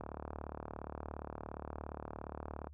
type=click train; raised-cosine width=1 ms; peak=-28 dBFS; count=100; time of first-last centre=0.01-2.671 s; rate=37.2 Hz; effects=noise-tail reverb RT60 0.1 s tail -26 dB re dry + added 73 Hz sine -51 dBFS peak until 2.73 s

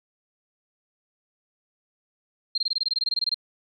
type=tone bursts; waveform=sine; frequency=4186 Hz; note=C8; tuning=in tune; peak=-21 dBFS; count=16; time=2.55-3.344 s; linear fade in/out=5 ms; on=29 ms; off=22 ms; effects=none

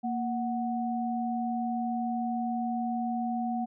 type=tone pair together; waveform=sine; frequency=233.1 / 740 Hz; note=A#3 / F#5; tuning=0 / 0 cents; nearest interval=octave + minor sixth; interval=2000 cents; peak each=-30 / -32 dBFS; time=0.03-3.66 s; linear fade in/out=20 ms; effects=none

